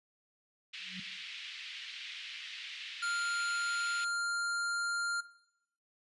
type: band-pass noise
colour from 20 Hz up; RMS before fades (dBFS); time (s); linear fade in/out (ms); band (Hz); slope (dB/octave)
white; -45; 0.73-4.05; 10; 2100 to 3600; 24
type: tone with exponential growth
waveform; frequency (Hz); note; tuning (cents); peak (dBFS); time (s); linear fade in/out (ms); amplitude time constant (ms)
sine; 185; F#3; 0; -39; 0.79-1; 5; 45
type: tone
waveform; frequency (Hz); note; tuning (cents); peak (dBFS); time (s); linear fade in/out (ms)
square; 1396.9; F6; 0; -33; 3.02-5.21; 10
effects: noise-tail reverb RT60 0.8 s tail -17 dB re dry + resampled to 24000 Hz